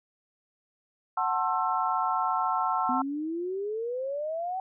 sine chord, F# half-diminished seventh, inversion none, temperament just, 740 / 888 / 1065.6 / 1332 Hz, F#5 / A5 / C6 / E6, 0 / +16 / +31 / +18 cents, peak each -30 dBFS, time 1.17-3.02 s, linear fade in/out 5 ms
sine exponential sweep, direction up, 246.9 to 769 Hz, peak -29 dBFS, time 2.89-4.6 s, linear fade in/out 2 ms
effects none

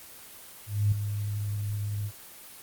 sine tone with ADSR envelope, 103.3 Hz, G#2, 9 cents flat, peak -19 dBFS, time 0.66-2.12 s, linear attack 260 ms, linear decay 5 ms, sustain -9 dB, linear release 61 ms, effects white hiss -47 dBFS RMS until 2.62 s + Opus 24 kbps

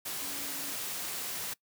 sine tone in noise, 280.9 Hz, C#4, 23 cents sharp, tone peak -48 dBFS, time 0.21-0.73 s, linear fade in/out 10 ms, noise white, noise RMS -37 dBFS, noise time 0.05-1.54 s, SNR -14 dB, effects noise-tail reverb RT60 0.1 s tail -22 dB re dry + high-pass 100 Hz 12 dB/octave

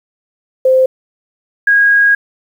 sine tone pair in turn, 520 / 1640 Hz, C5 / G#6, -11 / -22 cents, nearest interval octave + minor sixth, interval 1989 cents, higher second, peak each -6 dBFS, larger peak neither, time 0.65-0.86 / 1.67-2.15 s, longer second, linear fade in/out 5 ms, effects 7-bit

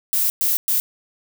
violet noise bursts at uneven times, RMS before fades -19 dBFS, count 3, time 0.13-0.3 / 0.41-0.57 / 0.68-0.8 s, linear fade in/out 0 ms, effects none

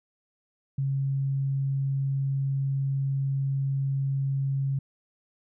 sine tone, 136.7 Hz, C#3, 24 cents flat, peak -24 dBFS, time 0.78-4.79 s, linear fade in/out 5 ms, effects none

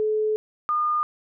sine tone pair in turn, 430 / 1216.2 Hz, A4 / D#6, -40 / -40 cents, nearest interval octave + tritone, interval 1800 cents, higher second, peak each -20 dBFS, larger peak neither, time 0-0.36 / 0.69-1.03 s, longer first, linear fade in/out 0 ms, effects none

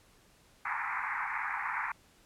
pink band-pass noise, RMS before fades -35 dBFS, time 0.65-1.92 s, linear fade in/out 5 ms, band 820 to 2300 Hz, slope 96 dB/octave, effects pink hiss -63 dBFS RMS until 2.25 s + low-pass 12000 Hz 12 dB/octave

